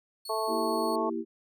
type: tone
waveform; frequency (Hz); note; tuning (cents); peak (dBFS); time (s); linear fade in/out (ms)
sawtooth; 4390; C#8; -18; -37; 0.25-0.96; 5
type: harmonic tone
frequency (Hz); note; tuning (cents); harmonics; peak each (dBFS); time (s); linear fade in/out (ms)
220; A3; 0; 2 / 3 / 4 / 5; -33 / -33 / -33 / -33; 0.29-1.1; 10
type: chord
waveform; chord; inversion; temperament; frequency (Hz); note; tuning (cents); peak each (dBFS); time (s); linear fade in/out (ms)
sine; E diminished; second; equal; 233.1 / 329.6 / 392; Bb3 / E4 / G4; 0 / 0 / 0; -35 / -33 / -35; 0.47-1.25; 50
effects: none